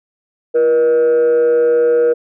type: tone with frequency modulation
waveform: sine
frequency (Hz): 478.3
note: A#4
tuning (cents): +44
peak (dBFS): -7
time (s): 0.54-2.14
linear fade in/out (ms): 20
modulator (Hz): 139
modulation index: 0.33
effects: tanh soft clip ceiling -8 dBFS